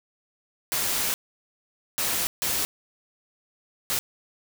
white noise bursts at uneven times, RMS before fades -26 dBFS, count 4, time 0.72-1.14 / 1.98-2.27 / 2.42-2.65 / 3.9-3.99 s, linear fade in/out 0 ms, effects none

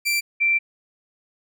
sawtooth / sine tone pair in turn, 2349 / 2349 Hz, D7 / D7, 0 / 0 cents, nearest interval unison, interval 0 cents, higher neither, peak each -16 dBFS, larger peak neither, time 0.05-0.21 / 0.4-0.59 s, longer second, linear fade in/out 20 ms, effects none

